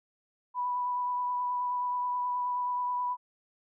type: tone with vibrato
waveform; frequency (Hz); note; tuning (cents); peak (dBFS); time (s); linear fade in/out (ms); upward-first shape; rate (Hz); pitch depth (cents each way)
sine; 987; B5; -1; -28; 0.54-3.17; 50; triangle; 9.4; 15
effects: none